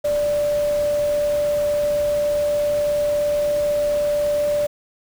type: tone in noise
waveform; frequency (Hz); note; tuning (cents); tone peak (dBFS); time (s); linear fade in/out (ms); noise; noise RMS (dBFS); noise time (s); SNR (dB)
sine; 587.3; D5; 0; -17; 0.04-4.67; 10; pink; -35; 0.04-4.67; +15
effects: none